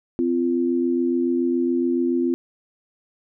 sine tone pair together, 257.3 / 344.4 Hz, C4 / F4, -29 / -24 cents, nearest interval perfect fourth, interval 505 cents, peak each -21 dBFS, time 0.19-2.34 s, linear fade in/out 0 ms, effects none

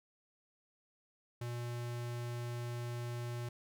square tone, 120 Hz, B2, 49 cents flat, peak -39 dBFS, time 1.41-3.49 s, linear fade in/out 5 ms, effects none

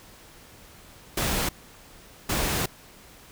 pink noise bursts at uneven times, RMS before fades -26 dBFS, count 2, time 1.17-1.49 / 2.29-2.66 s, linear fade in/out 5 ms, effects pink hiss -50 dBFS RMS until 3.31 s

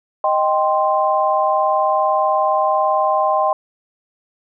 sine chord, C minor, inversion first, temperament equal, 622.3 / 784 / 1046.5 Hz, Eb5 / G5 / C6, 0 / 0 / 0 cents, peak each -18 dBFS, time 0.24-3.53 s, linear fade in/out 2 ms, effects none

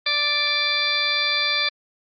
harmonic tone, 587.3 Hz, D5, in tune, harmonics 1 / 2 / 3 / 4 / 6 / 7 / 8, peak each -35 / -31 / -29 / -24 / -25 / -28 / -25 dBFS, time 0.06-1.69 s, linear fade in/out 5 ms, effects Opus 24 kbps

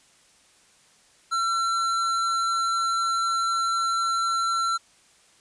sine tone with tanh clipping, 1352 Hz, E6, 43 cents sharp, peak -24 dBFS, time 1.31-4.78 s, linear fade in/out 20 ms, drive 16 dB, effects white hiss -58 dBFS RMS until 5.4 s + resampled to 22050 Hz

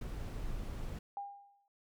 brown noise, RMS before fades -40 dBFS, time 0.01-0.99 s, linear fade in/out 5 ms
sine tone with exponential decay, 804 Hz, G5, 44 cents sharp, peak -36 dBFS, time 1.17-1.68 s, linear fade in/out 1 ms, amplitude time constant 110 ms
effects none

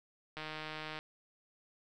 click train, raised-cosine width 0.3 ms, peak -26 dBFS, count 97, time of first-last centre 0.37-0.989 s, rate 155 Hz, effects none

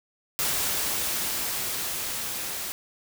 white noise with level ramp, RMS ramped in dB -26 to -33 dBFS, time 0.39-2.72 s, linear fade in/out 0 ms, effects none

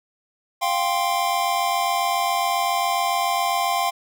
square chord, F suspended second, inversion none, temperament just, 698.5 / 785.8 / 1047.7 Hz, F5 / G5 / C6, 0 / +4 / +2 cents, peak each -25 dBFS, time 0.61-3.91 s, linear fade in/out 20 ms, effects none

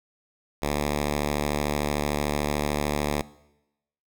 5% pulse tone, 73.42 Hz, D2, in tune, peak -13 dBFS, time 0.62-3.22 s, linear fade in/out 5 ms, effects noise-tail reverb RT60 0.9 s tail -20 dB re dry

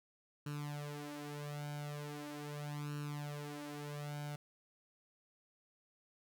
sawtooth tone with flanger, 146.83 Hz, D3, in tune, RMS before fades -44 dBFS, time 0.46-4.36 s, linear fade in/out 5 ms, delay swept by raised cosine 0.71 to 5.51 ms, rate 0.4 Hz, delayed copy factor +0.8, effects none

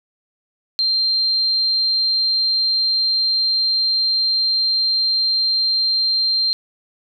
sine tone, 4165 Hz, C8, 9 cents flat, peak -15 dBFS, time 0.79-6.53 s, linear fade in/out 0 ms, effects none

